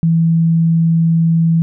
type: tone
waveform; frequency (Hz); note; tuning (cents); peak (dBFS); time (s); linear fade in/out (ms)
sine; 164.81; E3; 0; -9; 0.03-1.62; 0
effects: none